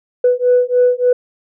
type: beating tone pair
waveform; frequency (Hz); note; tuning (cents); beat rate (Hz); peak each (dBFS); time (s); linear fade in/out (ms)
sine; 493.2 / 496.6; B4 / B4; -2 / +9; 3.4; -12; 0.24-1.13; 5
effects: tanh soft clip ceiling -4 dBFS